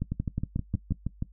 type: two click trains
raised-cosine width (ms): 5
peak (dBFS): -17 / -16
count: 8 / 6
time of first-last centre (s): 0.12-1.224 / 0.02-0.921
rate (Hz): 6.34 / 5.55
effects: noise-tail reverb RT60 0.1 s tail -18 dB re dry + added 50 Hz sine -50 dBFS peak until 1.32 s